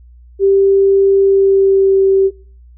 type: tone with pitch glide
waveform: sine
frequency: 392 to 387.1 Hz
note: G4 to G4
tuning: 0 to -22 cents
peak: -7 dBFS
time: 0.39-2.31 s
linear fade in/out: 50 ms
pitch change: -22 cents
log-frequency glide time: 1.21-2.02 s
effects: noise-tail reverb RT60 0.5 s tail -23 dB re dry + added 60 Hz sine -38 dBFS peak until 2.77 s